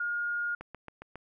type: tone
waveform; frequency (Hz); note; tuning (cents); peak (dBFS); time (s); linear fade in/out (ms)
sine; 1424; F6; +33; -29; 0-0.55; 5
type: click train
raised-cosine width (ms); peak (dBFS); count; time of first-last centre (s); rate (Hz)
0.5; -27; 5; 0.61-1.156; 7.32
effects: none

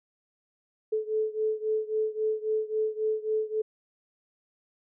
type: beating tone pair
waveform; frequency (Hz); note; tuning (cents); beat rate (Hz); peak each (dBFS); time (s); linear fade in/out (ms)
sine; 432.7 / 436.4; A4 / A4; -29 / -14; 3.7; -28 / -30; 0.92-3.62; 10
effects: none

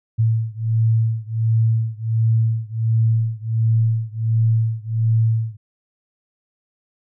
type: beating tone pair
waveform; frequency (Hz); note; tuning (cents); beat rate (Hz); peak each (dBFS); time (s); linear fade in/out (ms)
sine; 112 / 113.4; A2 / A#2; +31 / -47; 1.4; -18 / -19; 0.18-5.57; 20
effects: none

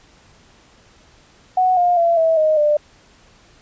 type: tone with pitch steps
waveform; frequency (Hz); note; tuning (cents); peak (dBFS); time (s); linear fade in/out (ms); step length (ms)
sine; 740 / 708.6 / 678.6 / 649.8 / 622.3 / 595.9; F#5 / F5 / F5 / E5 / D#5 / D5; 0 / +25 / -50 / -25 / 0 / +25; -12; 1.57-2.77; 5; 200
effects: pink hiss -51 dBFS RMS until 3.61 s + resampled to 16000 Hz

